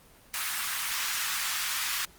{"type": "high-pass noise", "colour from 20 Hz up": "pink", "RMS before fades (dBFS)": -31, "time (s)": [0.34, 2.05], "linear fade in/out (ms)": 0, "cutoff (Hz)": 1200, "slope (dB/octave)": 24, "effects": ["pink hiss -56 dBFS RMS until 2.18 s", "Opus 24 kbps"]}